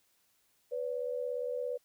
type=tone pair together; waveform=sine; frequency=495.6 / 573 Hz; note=B4 / D5; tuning=+6 / -43 cents; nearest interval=minor third; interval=251 cents; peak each=-34 / -38 dBFS; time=0.71-1.78 s; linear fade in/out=20 ms; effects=white hiss -72 dBFS RMS until 1.84 s